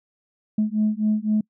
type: beating tone pair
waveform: sine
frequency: 211.9 / 215.8 Hz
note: G#3 / A3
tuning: +35 / -33 cents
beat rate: 3.9 Hz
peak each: -21 dBFS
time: 0.58-1.41 s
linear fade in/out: 5 ms
effects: noise-tail reverb RT60 0.1 s tail -26 dB re dry + tanh soft clip ceiling -13 dBFS